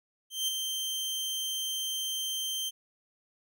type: tone with ADSR envelope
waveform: sawtooth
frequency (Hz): 3136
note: G7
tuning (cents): 0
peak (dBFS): -23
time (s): 0.3-2.71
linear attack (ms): 180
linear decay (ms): 9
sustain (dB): -5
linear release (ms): 30
effects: none